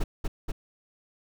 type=noise with echo; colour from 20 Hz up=brown; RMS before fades=-23 dBFS; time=0-0.04 s; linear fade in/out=10 ms; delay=240 ms; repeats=2; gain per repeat=-2 dB; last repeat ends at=0.52 s; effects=none